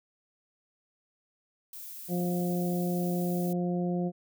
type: noise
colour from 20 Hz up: violet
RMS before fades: -43 dBFS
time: 1.73-3.53 s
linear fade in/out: 2 ms
type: harmonic tone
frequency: 176.9 Hz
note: F3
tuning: 23 cents sharp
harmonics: 1 / 2 / 3 / 4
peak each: -28 / -34 / -38 / -40 dBFS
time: 2.08-4.12 s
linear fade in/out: 50 ms
effects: none